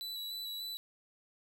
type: tone with vibrato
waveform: 45% pulse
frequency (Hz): 3951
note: B7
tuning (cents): 0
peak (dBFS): -38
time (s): 0.01-0.77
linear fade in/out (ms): 0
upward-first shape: square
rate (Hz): 3.4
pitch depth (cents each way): 12
effects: 13-bit